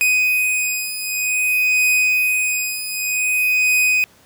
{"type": "beating tone pair", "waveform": "45% pulse", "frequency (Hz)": [2500, 2500.53], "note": ["D#7", "D#7"], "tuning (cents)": [8, 8], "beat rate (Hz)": 0.53, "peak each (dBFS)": [-20, -18], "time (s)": [0.01, 4.04], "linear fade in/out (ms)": 0, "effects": ["pink hiss -51 dBFS RMS until 4.25 s", "high-pass 80 Hz 12 dB/octave"]}